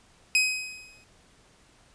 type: tone with exponential decay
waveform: sawtooth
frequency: 2525 Hz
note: D#7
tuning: 25 cents sharp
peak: -14 dBFS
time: 0.35-1.04 s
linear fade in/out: 1 ms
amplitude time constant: 150 ms
effects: pink hiss -59 dBFS RMS until 1.94 s + resampled to 22050 Hz